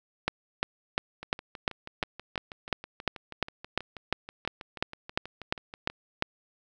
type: two click trains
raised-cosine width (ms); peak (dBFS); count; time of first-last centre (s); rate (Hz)
0.3; -9 / -24; 18 / 30; 0.28-6.224 / 1.23-5.9; 2.86 / 6.21
effects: none